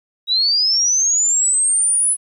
sine linear sweep, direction up, 3800 to 10210 Hz, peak -13 dBFS, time 0.27-2.17 s, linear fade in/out 50 ms, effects 9-bit

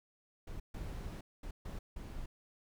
brown noise bursts at uneven times, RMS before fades -43 dBFS, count 5, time 0.47-0.6 / 0.74-1.21 / 1.43-1.51 / 1.65-1.79 / 1.96-2.26 s, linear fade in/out 5 ms, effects none

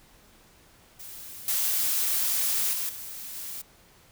blue noise with level steps, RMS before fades -42 / -26 / -30 / -39 / -37 dBFS, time 0.99-3.62 s, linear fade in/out 10 ms, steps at 1.48 / 2.73 / 2.89 / 3.35 s, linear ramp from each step 2 ms, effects pink hiss -57 dBFS RMS until 4.11 s

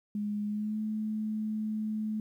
sine tone with pitch glide, 207.7 to 215.6 Hz, G#3 to A3, 0 to -35 cents, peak -30 dBFS, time 0.15-2.2 s, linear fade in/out 2 ms, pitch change +65 cents, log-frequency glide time 0.46-0.79 s, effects 11-bit

